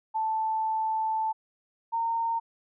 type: tone pair in turn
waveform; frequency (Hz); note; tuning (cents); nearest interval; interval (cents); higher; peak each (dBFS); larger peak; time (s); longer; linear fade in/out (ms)
sine; 880 / 917.2; A5 / A#5; 0 / -28; minor second; 72; second; -25; neither; 0.14-1.33 / 1.92-2.4; first; 20
effects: none